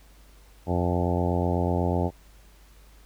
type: harmonic tone with a mistuned harmonic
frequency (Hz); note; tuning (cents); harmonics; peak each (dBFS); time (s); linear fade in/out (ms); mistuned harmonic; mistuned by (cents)
88.1; F2; +16; 1 / 2 / 3 / 4 / 5 / 6 / 7 / 8 / 9 / 10; -26 / -29 / -31 / -32 / -33 / -34 / -34 / -35 / -36 / -36; 0.66-2.11; 50; 10; -20
effects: added 50 Hz sine -51 dBFS peak until 3.05 s + pink hiss -58 dBFS RMS until 3.05 s